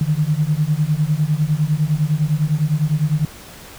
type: beating tone pair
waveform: sine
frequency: 147.2 / 157.1 Hz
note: D3 / D#3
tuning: +4 / +17 cents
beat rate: 9.9 Hz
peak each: -18 dBFS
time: 0.01-3.25 s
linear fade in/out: 2 ms
effects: pink hiss -39 dBFS RMS until 3.78 s